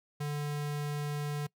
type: tone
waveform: square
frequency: 146.83 Hz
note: D3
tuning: in tune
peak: -33 dBFS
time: 0.2-1.47 s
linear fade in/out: 10 ms
effects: noise-tail reverb RT60 0.1 s tail -22 dB re dry